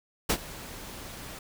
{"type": "noise with ADSR envelope", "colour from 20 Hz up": "pink", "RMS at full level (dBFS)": -23, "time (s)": [0.29, 1.39], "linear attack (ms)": 11, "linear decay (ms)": 68, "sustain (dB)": -19, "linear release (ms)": 4, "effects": []}